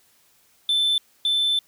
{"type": "tone pair in turn", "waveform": "sine", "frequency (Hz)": [3530, 3530], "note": ["A7", "A7"], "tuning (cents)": [5, 5], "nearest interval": "unison", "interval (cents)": 0, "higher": "neither", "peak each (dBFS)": [-15, -16], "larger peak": "first", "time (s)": [[0.69, 0.98], [1.25, 1.59]], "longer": "second", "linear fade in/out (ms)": 2, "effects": ["tanh soft clip ceiling -17 dBFS", "white hiss -60 dBFS RMS until 1.67 s"]}